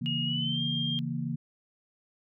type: chord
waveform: sine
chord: A# diminished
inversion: first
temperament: equal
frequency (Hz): 138.59 / 164.81 / 233.1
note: C#3 / E3 / A#3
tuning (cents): 0 / 0 / 0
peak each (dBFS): -34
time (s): 0.01-1.36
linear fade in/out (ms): 10
type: tone with pitch glide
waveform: sine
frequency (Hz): 2870 to 3203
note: F7 to G7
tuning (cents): +47 to +37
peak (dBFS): -30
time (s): 0.06-0.99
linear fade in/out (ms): 0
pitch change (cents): +190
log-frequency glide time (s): 0.24-0.61
effects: none

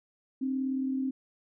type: tone pair together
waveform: sine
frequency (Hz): 263.4 / 302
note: C4 / D4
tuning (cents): +12 / +48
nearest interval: major second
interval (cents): 236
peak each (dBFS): -28 / -39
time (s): 0.41-1.11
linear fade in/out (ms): 10
effects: none

